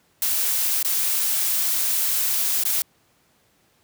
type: noise with dropouts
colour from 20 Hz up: blue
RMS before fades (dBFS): -22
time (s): 0.22-2.82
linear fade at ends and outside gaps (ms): 2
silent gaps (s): 0.828-0.847 / 2.637-2.652
effects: pink hiss -62 dBFS RMS until 3.83 s + high-pass 80 Hz 12 dB/octave